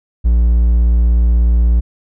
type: tone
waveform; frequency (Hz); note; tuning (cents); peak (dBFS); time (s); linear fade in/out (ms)
triangle; 58.27; A#1; 0; -6; 0.24-1.81; 20
effects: none